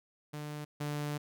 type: tone pair in turn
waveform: sawtooth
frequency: 149.1 / 147.39 Hz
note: D3 / D3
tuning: +27 / +7 cents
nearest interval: unison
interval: 20 cents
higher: first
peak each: -35 / -30 dBFS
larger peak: second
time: 0.33-0.65 / 0.8-1.18 s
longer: second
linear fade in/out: 10 ms
effects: none